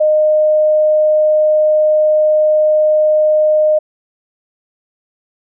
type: tone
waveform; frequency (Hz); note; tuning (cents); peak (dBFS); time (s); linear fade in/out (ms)
sine; 614; D#5; -23; -8; 0-3.79; 10
effects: none